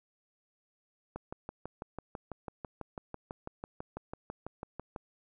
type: click train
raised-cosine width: 1 ms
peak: -25 dBFS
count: 24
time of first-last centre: 1.16-4.962 s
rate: 6.05 Hz
effects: none